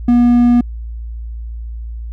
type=tone; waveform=triangle; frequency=241.1 Hz; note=B3; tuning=41 cents flat; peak=-5 dBFS; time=0.08-0.61 s; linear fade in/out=5 ms; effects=added 57 Hz sine -23 dBFS peak until 2.12 s